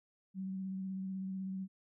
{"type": "tone with vibrato", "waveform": "sine", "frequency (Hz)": 190.2, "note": "F#3", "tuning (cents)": 48, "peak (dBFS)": -37, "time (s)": [0.34, 1.68], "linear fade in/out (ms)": 50, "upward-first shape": "square", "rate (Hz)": 16, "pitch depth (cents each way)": 15, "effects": []}